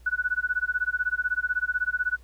sine tone with tremolo, 1480 Hz, F#6, in tune, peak -20 dBFS, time 0.06-2.17 s, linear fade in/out 5 ms, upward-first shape sine, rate 16 Hz, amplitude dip 100%, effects added 60 Hz sine -48 dBFS peak until 2.23 s + pink hiss -62 dBFS RMS until 2.23 s

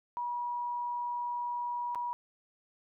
sine tone with dropouts, 965 Hz, B5, 40 cents flat, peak -32 dBFS, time 0.17-2.13 s, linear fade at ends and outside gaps 0 ms, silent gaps 1.948-1.956 s, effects none

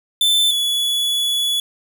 45% pulse tone pair in turn, 3531 / 3407 Hz, A7 / G#7, +5 / +44 cents, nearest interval minor second, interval 61 cents, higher first, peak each -13 / -17 dBFS, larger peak first, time 0.21-0.51 / 0.51-1.6 s, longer second, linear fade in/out 2 ms, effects none

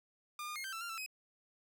sawtooth tone with pitch steps, 1206 / 1215 / 2144 / 1561 / 1333 / 1391 / 1331 / 2531 Hz, D6 / D#6 / C7 / G6 / E6 / F6 / E6 / D#7, +46 / -42 / +42 / -8 / +19 / -7 / +16 / +29 cents, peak -37 dBFS, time 0.39-1.062 s, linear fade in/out 2 ms, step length 84 ms, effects none

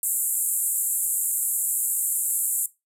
pink band-pass noise, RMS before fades -25 dBFS, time 0.03-2.66 s, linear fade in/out 2 ms, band 7400 to 14000 Hz, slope 96 dB/octave, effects noise-tail reverb RT60 0.2 s tail -17 dB re dry

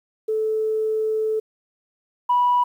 sine tone pair in turn, 436.3 / 979.5 Hz, A4 / B5, -15 / -15 cents, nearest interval octave + major second, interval 1400 cents, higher second, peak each -19 / -14 dBFS, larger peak second, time 0.28-1.4 / 2.29-2.64 s, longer first, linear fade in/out 10 ms, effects tanh soft clip ceiling -11 dBFS + 9-bit

